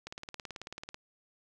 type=click train; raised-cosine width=0.2 ms; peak=-24 dBFS; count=17; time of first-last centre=0.07-0.944 s; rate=18.3 Hz; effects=none